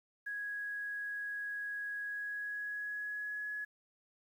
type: tone with pitch glide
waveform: sine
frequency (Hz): 1661.2 to 1688.3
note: G#6 to G#6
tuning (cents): 0 to +28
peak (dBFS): -37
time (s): 0.26-3.65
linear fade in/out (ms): 10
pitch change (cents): +28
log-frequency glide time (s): 2.05-3.53
effects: 11-bit